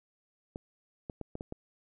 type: clicks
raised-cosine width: 2 ms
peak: -25 dBFS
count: 6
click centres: 0.559 / 1.098 / 1.213 / 1.354 / 1.409 / 1.524 s
effects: none